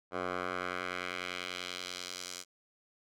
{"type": "tone with band-pass filter sweep", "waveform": "10% pulse", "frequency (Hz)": 90.3, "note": "F#2", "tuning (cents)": -42, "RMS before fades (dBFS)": -39, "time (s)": [0.11, 2.45], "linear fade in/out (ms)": 50, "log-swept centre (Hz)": [930, 6500], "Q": 1.3, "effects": []}